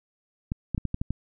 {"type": "clicks", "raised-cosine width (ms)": 5, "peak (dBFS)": -15, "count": 7, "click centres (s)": [0.519, 0.747, 0.779, 0.853, 0.944, 1.015, 1.106], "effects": []}